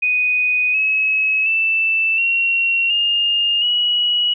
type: tone with pitch steps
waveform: sine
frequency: 2489 / 2569 / 2652 / 2738 / 2826 / 2918 Hz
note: D#7 / E7 / E7 / F7 / F7 / F#7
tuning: 0 / -45 / +10 / -35 / +20 / -25 cents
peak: -14 dBFS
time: 0.02-4.34 s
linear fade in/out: 10 ms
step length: 720 ms
effects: none